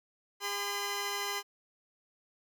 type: tone pair together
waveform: 10% pulse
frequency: 404.6 / 1018.1 Hz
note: G#4 / C6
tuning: -45 / -48 cents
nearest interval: octave + major third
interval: 1597 cents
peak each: -28 / -27 dBFS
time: 0.4-1.43 s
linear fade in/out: 50 ms
effects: none